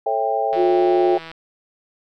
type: chord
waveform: sine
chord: A dominant seventh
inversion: none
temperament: just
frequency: 440 / 550 / 660 / 792 Hz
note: A4 / C#5 / E5 / G5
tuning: 0 / -14 / +2 / +18 cents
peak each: -25 / -25 / -24 / -21 dBFS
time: 0.06-1.18 s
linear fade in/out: 5 ms
type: click train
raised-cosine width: 0.3 ms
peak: -20 dBFS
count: 129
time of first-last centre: 0.53-1.315 s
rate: 163 Hz
type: tone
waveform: sine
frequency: 358.2 Hz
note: F4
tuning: 44 cents sharp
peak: -15 dBFS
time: 0.55-1.19 s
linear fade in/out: 50 ms
effects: none